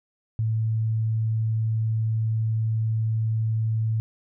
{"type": "tone", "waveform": "sine", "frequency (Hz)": 111, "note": "A2", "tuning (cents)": 16, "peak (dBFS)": -21, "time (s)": [0.39, 4], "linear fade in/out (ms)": 0, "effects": []}